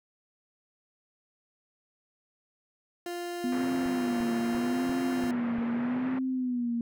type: tone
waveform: 30% pulse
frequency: 349.2 Hz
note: F4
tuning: in tune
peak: -31 dBFS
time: 3.06-5.31 s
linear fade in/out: 2 ms
type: tone with vibrato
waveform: sine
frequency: 246.9 Hz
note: B3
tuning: in tune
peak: -27 dBFS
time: 3.44-6.81 s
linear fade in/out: 2 ms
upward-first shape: sine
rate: 0.81 Hz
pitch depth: 95 cents each way
type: band-pass noise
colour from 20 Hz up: pink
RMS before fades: -40 dBFS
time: 3.52-6.19 s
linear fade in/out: 5 ms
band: 140 to 2100 Hz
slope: 24 dB/octave
type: click train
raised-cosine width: 3 ms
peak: -28 dBFS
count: 6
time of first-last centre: 3.86-5.584 s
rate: 2.9 Hz
effects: none